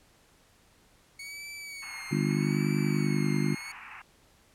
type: tone with vibrato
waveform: sawtooth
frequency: 2217 Hz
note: C#7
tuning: in tune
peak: -36 dBFS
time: 1.19-3.72 s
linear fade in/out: 5 ms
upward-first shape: sine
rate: 0.8 Hz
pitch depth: 78 cents each way
type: band-pass noise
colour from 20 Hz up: white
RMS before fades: -46 dBFS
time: 1.82-4.02 s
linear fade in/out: 5 ms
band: 770 to 2700 Hz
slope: 96 dB/octave
type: harmonic tone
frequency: 50.2 Hz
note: G1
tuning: 42 cents sharp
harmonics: 3 / 4 / 5 / 6 / 7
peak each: -28 / -30 / -32 / -34 / -35 dBFS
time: 2.11-3.55 s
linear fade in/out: 10 ms
effects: pink hiss -62 dBFS RMS until 4.54 s + low-pass 12000 Hz 12 dB/octave